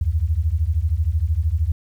sine beating tone pair, 73.42 / 86.42 Hz, D2 / F2, 0 / -18 cents, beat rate 13 Hz, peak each -20 dBFS, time 0.01-1.72 s, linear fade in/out 5 ms, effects 9-bit

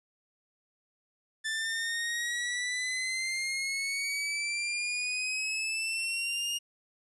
sawtooth exponential sweep, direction up, 1760 to 2849 Hz, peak -27 dBFS, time 1.44-6.59 s, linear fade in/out 20 ms, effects resampled to 24000 Hz + 11-bit

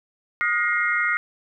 sine tone cluster, 1243 / 1432 / 1896 / 2121 Hz, D#6 / F6 / A#6 / C7, -2 / +43 / +29 / +23 cents, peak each -28 / -24 / -25 / -24 dBFS, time 0.41-1.17 s, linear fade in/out 0 ms, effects none

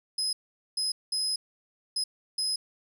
35% pulse tone bursts at uneven times, 5070 Hz, D#8, 32 cents sharp, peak -24 dBFS, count 5, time 0.18-0.33 / 0.77-0.92 / 1.12-1.36 / 1.96-2.04 / 2.38-2.56 s, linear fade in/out 5 ms, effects none

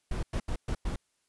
brown noise bursts at uneven times, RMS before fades -31 dBFS, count 5, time 0.11-0.23 / 0.33-0.4 / 0.48-0.56 / 0.68-0.75 / 0.85-0.96 s, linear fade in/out 5 ms, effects white hiss -75 dBFS RMS until 1.28 s + resampled to 24000 Hz

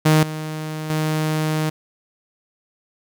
sawtooth tone with level steps, 155.56 Hz, D#3, in tune, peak -8 / -22 / -15 dBFS, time 0.05-1.7 s, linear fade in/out 10 ms, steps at 0.23 / 0.9 s, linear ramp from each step 2 ms, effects none

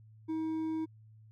triangle tone with hard clipping, 318.4 Hz, D#4, 40 cents sharp, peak -33 dBFS, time 0.28-0.86 s, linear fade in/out 20 ms, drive 7 dB, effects added 109 Hz sine -54 dBFS peak until 1.31 s

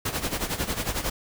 pink noise with tremolo, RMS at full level -26 dBFS, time 0.05-1.1 s, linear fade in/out 5 ms, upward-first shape sine, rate 11 Hz, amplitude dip 75%, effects none

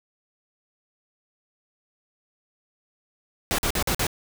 pink noise bursts, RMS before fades -24 dBFS, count 5, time 3.51-4.068 s, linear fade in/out 0 ms, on 74 ms, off 47 ms, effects none

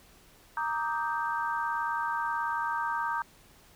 sine chord, Eb major seventh, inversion second, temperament equal with one note detuned, 932.3 / 1174.7 / 1253.2 / 1568 Hz, Bb5 / D6 / Eb6 / G6, 0 / 0 / +12 / 0 cents, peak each -31 / -36 / -37 / -34 dBFS, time 0.57-3.22 s, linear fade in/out 2 ms, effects pink hiss -58 dBFS RMS until 3.75 s

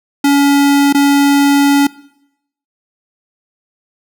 square tone with dropouts, 282.4 Hz, C#4, 32 cents sharp, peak -8 dBFS, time 0.24-1.87 s, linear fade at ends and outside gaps 5 ms, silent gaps 0.927-0.946 s, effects noise-tail reverb RT60 0.8 s tail -21 dB re dry

